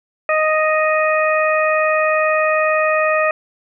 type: harmonic tone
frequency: 622.3 Hz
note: D#5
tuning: in tune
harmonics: 1 / 2 / 3 / 4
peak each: -16 / -19 / -21 / -22 dBFS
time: 0.29-3.31 s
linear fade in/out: 2 ms
effects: none